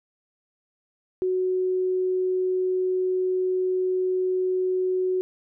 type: tone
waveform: sine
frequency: 370 Hz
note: F#4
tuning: in tune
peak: -21 dBFS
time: 1.22-5.21 s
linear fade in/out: 0 ms
effects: none